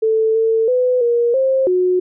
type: tone with pitch steps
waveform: sine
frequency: 441.9 / 448 / 502 / 473.6 / 530 / 364.5 Hz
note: A4 / A4 / B4 / A#4 / C5 / F#4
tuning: +7 / +31 / +28 / +27 / +22 / -26 cents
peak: -12 dBFS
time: 0.02-2 s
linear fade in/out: 10 ms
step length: 330 ms
effects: none